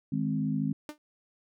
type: chord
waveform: sine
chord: Ab major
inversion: second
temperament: equal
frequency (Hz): 155.56 / 207.7 / 261.6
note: Eb3 / Ab3 / C4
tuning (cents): 0 / 0 / 0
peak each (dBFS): -31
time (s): 0.12-0.73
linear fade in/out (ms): 5
type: tone with exponential decay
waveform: sawtooth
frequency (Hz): 300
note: D4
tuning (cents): +37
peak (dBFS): -30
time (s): 0.89-0.98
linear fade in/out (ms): 0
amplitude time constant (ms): 19
effects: none